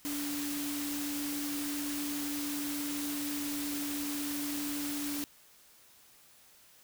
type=tone in noise; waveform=sine; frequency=289.3 Hz; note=D4; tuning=26 cents flat; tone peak=-35 dBFS; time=0.05-5.24 s; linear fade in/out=0 ms; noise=white; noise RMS=-39 dBFS; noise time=0.05-5.24 s; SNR=+1 dB; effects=white hiss -60 dBFS RMS until 6.83 s